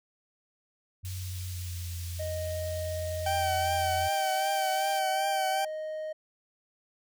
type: tone with pitch glide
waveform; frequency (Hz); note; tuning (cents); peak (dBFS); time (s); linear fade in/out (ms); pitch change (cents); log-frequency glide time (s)
sine; 92.5 to 86.31; F#2 to F2; 0 to -20; -34; 1.03-4.09; 20; -120; 1.18-1.94
type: high-pass noise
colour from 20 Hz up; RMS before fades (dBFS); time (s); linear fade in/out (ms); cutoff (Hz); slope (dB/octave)
pink; -45; 1.05-4.99; 0; 3700; 12
type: tone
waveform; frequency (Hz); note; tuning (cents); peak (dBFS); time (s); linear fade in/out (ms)
triangle; 622.3; D#5; 0; -31; 2.19-6.13; 10
type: tone with vibrato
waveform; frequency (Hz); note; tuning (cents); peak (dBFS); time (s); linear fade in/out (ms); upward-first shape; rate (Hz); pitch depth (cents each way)
40% pulse; 772; G5; -27; -26; 3.26-5.65; 5; triangle; 2.6; 42
effects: none